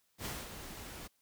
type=noise with ADSR envelope; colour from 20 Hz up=pink; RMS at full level=-39 dBFS; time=0.18-1.08 s; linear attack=71 ms; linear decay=220 ms; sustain=-8 dB; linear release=15 ms; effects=white hiss -75 dBFS RMS until 1.21 s